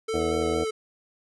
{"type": "tone with vibrato", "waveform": "square", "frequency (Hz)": 440, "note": "A4", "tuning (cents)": 0, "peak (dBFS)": -27, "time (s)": [0.08, 0.71], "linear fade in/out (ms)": 10, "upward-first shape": "square", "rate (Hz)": 4.3, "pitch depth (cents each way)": 15}
{"type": "harmonic tone", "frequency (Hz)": 81.1, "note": "E2", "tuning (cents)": -28, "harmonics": [1, 2, 3, 4, 6, 7, 8, 9], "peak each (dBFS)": [-34, -38, -34, -30, -32, -35, -37, -35], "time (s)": [0.13, 0.65], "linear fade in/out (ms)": 20}
{"effects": ["resampled to 24000 Hz"]}